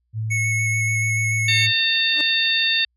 sine tone, 110 Hz, A2, in tune, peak -22 dBFS, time 0.13-1.73 s, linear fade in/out 50 ms
square tone with vibrato, 2198 Hz, C#7, 15 cents flat, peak -21 dBFS, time 0.3-1.67 s, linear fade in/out 20 ms, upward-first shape square, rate 6.9 Hz, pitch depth 10 cents each way
harmonic tone, 906 Hz, A#5, 50 cents flat, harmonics 2 / 3 / 4 / 5, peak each -24 / -22 / -20 / -25 dBFS, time 1.48-2.85 s, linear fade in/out 5 ms
sawtooth tone with exponential growth, 299.1 Hz, D4, 32 cents sharp, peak -23 dBFS, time 2.1-2.21 s, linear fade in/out 1 ms, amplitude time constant 23 ms
effects added 60 Hz sine -68 dBFS peak until 2.96 s + low-pass 11000 Hz 12 dB/octave

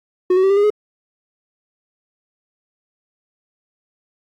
triangle tone with pitch steps, 365.1 / 375.6 / 386.4 / 397.5 / 408.9 / 420.6 Hz, F#4 / F#4 / G4 / G4 / G#4 / G#4, -23 / +26 / -25 / +24 / -27 / +22 cents, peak -9 dBFS, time 0.3-0.702 s, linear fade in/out 5 ms, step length 67 ms, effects AAC 48 kbps

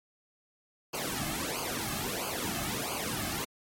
pink noise with flanger, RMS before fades -34 dBFS, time 0.93-3.45 s, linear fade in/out 10 ms, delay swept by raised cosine 0.53 to 2.13 ms, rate 1.5 Hz, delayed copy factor -0.95, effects MP3 64 kbps

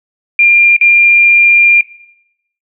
sine tone with dropouts, 2395 Hz, D7, 33 cents sharp, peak -4 dBFS, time 0.39-1.81 s, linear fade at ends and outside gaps 2 ms, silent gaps 0.765-0.811 s, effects noise-tail reverb RT60 0.8 s tail -17 dB re dry

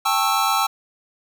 square chord, A dominant seventh, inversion third, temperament just, 792 / 880 / 1100 / 1320 Hz, G5 / A5 / C#6 / E6, +18 / 0 / -14 / +2 cents, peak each -24 / -25 / -26 / -22 dBFS, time 0.05-0.67 s, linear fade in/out 10 ms, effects none

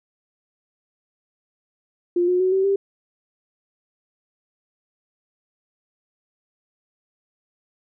sine tone with pitch steps, 350.7 / 361.2 / 372 / 383.1 / 394.6 Hz, F4 / F#4 / F#4 / G4 / G4, +7 / -42 / +9 / -40 / +11 cents, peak -16 dBFS, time 2.16-2.76 s, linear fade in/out 5 ms, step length 120 ms, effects none

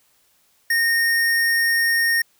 square tone, 1845 Hz, A#6, 18 cents flat, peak -17 dBFS, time 0.7-2.22 s, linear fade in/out 5 ms, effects white hiss -61 dBFS RMS until 2.39 s

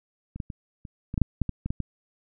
clicks, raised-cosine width 5 ms, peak -24 / -18 / -23 / -27 / -20 / -12 / -6 / -11 / -16 / -17 / -15 / -16 dBFS, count 12, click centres 0.36 / 0.402 / 0.502 / 0.852 / 1.141 / 1.178 / 1.217 / 1.417 / 1.493 / 1.66 / 1.705 / 1.803 s, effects none

